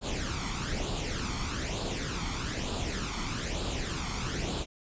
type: noise with flanger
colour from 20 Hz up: pink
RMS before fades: -33 dBFS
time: 0.01-4.66 s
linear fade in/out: 50 ms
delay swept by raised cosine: 0.25 to 0.92 ms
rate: 1.1 Hz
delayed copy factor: +0.6
effects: resampled to 16000 Hz